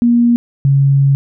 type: tone pair in turn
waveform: sine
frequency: 237.6 / 138.37 Hz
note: A#3 / C#3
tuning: +33 / -3 cents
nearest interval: major sixth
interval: 936 cents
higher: first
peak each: -7 dBFS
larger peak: neither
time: 0.02-0.36 / 0.65-1.15 s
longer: second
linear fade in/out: 0 ms
effects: none